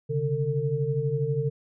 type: tone cluster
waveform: sine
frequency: 133.9 / 146.2 / 450.9 Hz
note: C3 / D3 / A4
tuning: +40 / -7 / +42 cents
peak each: -28 dBFS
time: 0.09-1.5 s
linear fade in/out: 20 ms
effects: none